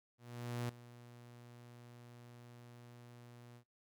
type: tone with ADSR envelope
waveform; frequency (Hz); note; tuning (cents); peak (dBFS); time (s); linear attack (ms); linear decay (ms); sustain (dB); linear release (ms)
sawtooth; 120.4; B2; -44; -33; 0.18-3.64; 510; 6; -18; 80
effects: noise-tail reverb RT60 0.2 s tail -22 dB re dry